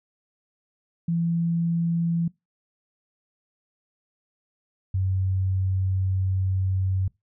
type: tone pair in turn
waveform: sine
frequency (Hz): 168.4 / 94.51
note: E3 / F#2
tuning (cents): +37 / +37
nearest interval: minor seventh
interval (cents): 1000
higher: first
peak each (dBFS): -21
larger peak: neither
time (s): 1.08-2.28 / 4.94-7.08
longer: second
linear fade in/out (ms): 5
effects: noise-tail reverb RT60 0.2 s tail -23 dB re dry